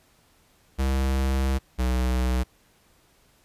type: tone pair in turn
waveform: square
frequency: 66.5 / 62.91 Hz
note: C2 / B1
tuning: +29 / +33 cents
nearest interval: minor second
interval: 96 cents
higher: first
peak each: -22 dBFS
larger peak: neither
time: 0.78-1.59 / 1.78-2.44 s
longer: first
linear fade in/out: 20 ms
effects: pink hiss -61 dBFS RMS until 3.44 s + resampled to 32000 Hz